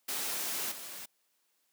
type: noise with level steps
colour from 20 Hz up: white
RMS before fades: -35 / -44 dBFS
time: 0.08-1.06 s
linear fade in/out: 10 ms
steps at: 0.71 s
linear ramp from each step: 10 ms
effects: white hiss -75 dBFS RMS until 1.72 s + high-pass 200 Hz 12 dB/octave